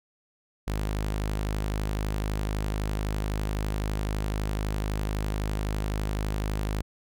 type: tone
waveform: sawtooth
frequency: 51.91 Hz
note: G#1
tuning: in tune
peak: -23 dBFS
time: 0.67-6.82 s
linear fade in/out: 10 ms
effects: none